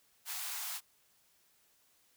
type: high-pass noise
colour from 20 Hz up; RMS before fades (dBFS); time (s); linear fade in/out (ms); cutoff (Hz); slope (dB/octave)
white; -40; 0.25-0.81; 50; 680; 96
effects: white hiss -70 dBFS RMS until 2.16 s